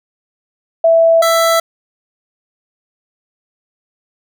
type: tone pair in turn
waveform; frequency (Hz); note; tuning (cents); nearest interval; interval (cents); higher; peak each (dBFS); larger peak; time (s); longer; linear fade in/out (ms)
sine / 25% pulse; 660 / 662.5; E5 / E5; +2 / +9; unison; 7; second; -6; neither; 0.84-1.22 / 1.22-1.6; neither; 5
effects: none